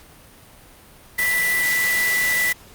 sine tone in noise, 1975.5 Hz, B6, in tune, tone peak -18 dBFS, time 1.18-2.53 s, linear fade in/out 10 ms, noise white, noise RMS -26 dBFS, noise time 1.18-2.53 s, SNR +5 dB, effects pink hiss -47 dBFS RMS until 2.74 s + Opus 48 kbps

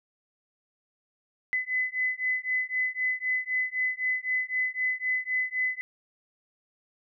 sine beating tone pair, 2014 / 2017.9 Hz, B6 / B6, +33 / +37 cents, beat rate 3.9 Hz, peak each -29 dBFS, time 1.53-5.81 s, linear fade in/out 0 ms, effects none

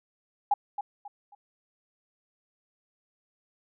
sine tone with echo, 816 Hz, G#5, 31 cents flat, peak -19 dBFS, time 0.51-0.54 s, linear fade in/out 5 ms, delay 270 ms, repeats 3, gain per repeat -10 dB, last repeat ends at 1.35 s, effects none

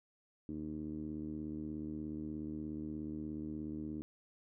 10% pulse tone with low-pass filter, 76.8 Hz, D#2, 22 cents flat, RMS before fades -42 dBFS, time 0.49-4.02 s, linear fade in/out 0 ms, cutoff 290 Hz, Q 4.4, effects none

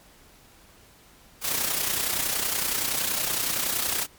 white noise with amplitude modulation, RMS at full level -24 dBFS, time 1.41-4.07 s, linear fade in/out 50 ms, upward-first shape sine, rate 30.7 Hz, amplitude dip 55%, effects pink hiss -54 dBFS RMS until 4.18 s + MP3 96 kbps

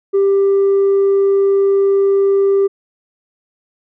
triangle tone with tanh clipping, 394.3 Hz, G4, 10 cents sharp, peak -10 dBFS, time 0.13-2.68 s, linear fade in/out 20 ms, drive 6 dB, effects none

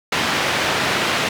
white band-pass noise, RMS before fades -20 dBFS, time 0.12-1.29 s, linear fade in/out 5 ms, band 100 to 2800 Hz, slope 12 dB/octave, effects none

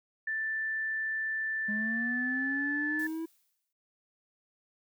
sine tone with pitch glide, 1766 to 1743.7 Hz, A6 to A6, +6 to -16 cents, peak -30 dBFS, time 0.27-3.07 s, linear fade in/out 5 ms, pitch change -22 cents, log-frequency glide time 1.94-2.23 s
triangle linear sweep, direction up, 207.7 to 329.6 Hz, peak -31 dBFS, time 1.68-3.26 s, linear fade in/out 10 ms
blue noise with exponential decay, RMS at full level -48 dBFS, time 2.99-3.73 s, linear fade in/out 5 ms, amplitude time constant 160 ms
effects none

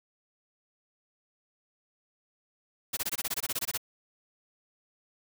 white noise bursts, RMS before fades -31 dBFS, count 14, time 2.93-3.777 s, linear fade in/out 10 ms, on 41 ms, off 21 ms, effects none

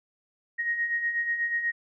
sine beating tone pair, 1869 / 1877.2 Hz, A#6 / A#6, +4 / +12 cents, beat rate 8.2 Hz, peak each -34 / -26 dBFS, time 0.58-1.72 s, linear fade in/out 20 ms, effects none

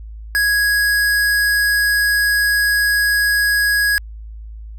square tone, 1661.2 Hz, G#6, in tune, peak -14 dBFS, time 0.35-3.98 s, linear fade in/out 0 ms, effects added 54 Hz sine -30 dBFS peak until 4.78 s

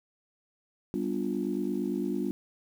sine chord, G dominant seventh, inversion none, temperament just, 196 / 245 / 294 / 352.8 Hz, G3 / B3 / D4 / F4, 0 / -14 / +2 / +18 cents, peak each -33 dBFS, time 0.94-2.31 s, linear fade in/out 0 ms, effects tanh soft clip ceiling -18 dBFS + 9-bit

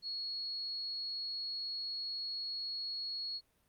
sine tone, 4334 Hz, C#8, 40 cents flat, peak -37 dBFS, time 0.02-3.41 s, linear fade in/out 50 ms, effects pink hiss -74 dBFS RMS until 3.68 s + Opus 48 kbps

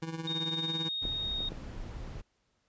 25% pulse tone with tremolo, 162.9 Hz, E3, 20 cents flat, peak -29 dBFS, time 0.02-0.89 s, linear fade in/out 5 ms, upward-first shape triangle, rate 18 Hz, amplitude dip 75%
sine tone with pitch glide, 3700 to 3724 Hz, A#7 to A#7, -14 to -2 cents, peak -32 dBFS, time 0.27-1.49 s, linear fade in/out 5 ms, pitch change +12 cents, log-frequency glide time 0.57-0.99 s
brown noise, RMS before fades -41 dBFS, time 1.01-2.22 s, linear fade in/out 20 ms
clicks, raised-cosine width 2 ms, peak -27 dBFS, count 3, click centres 1.053 / 1.405 / 1.52 s
effects pink hiss -75 dBFS RMS until 2.68 s + resampled to 16000 Hz

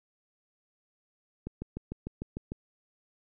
click train, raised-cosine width 3 ms, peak -23 dBFS, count 8, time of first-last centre 1.47-2.519 s, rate 6.67 Hz, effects none

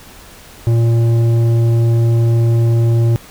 sine tone with tanh clipping, 116 Hz, A#2, 8 cents flat, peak -11 dBFS, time 0.67-3.16 s, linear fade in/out 0 ms, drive 10 dB, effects pink hiss -39 dBFS RMS until 3.3 s

